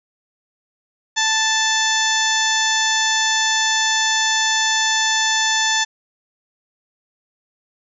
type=harmonic tone; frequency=880 Hz; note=A5; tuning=in tune; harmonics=1 / 2 / 3 / 4 / 5 / 6 / 7 / 8; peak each=-23 / -20 / -30 / -22 / -29 / -27 / -24 / -27 dBFS; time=1.16-5.85 s; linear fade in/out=20 ms; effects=none